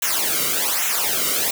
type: noise with flanger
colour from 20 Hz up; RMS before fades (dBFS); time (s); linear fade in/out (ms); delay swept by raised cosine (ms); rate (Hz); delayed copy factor
white; -21; 0.02-1.51; 5; 0.21 to 1.19; 1.2; -0.85
effects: none